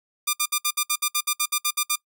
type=tone bursts; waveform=5% pulse; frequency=1200 Hz; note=D6; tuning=37 cents sharp; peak=-8 dBFS; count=14; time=0.27-1.959 s; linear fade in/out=10 ms; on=64 ms; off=61 ms; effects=noise-tail reverb RT60 0.1 s tail -22 dB re dry